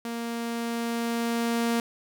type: tone with level ramp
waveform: sawtooth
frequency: 233.1 Hz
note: A#3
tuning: in tune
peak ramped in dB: -27 to -19 dBFS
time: 0.05-1.8 s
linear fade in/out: 2 ms
effects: none